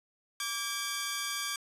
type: tone pair together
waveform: 10% pulse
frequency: 1158.3 / 1615 Hz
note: D6 / G#6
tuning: -24 / -49 cents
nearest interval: tritone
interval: 575 cents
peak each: -27 dBFS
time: 0.4-1.56 s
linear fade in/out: 2 ms
effects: resampled to 32000 Hz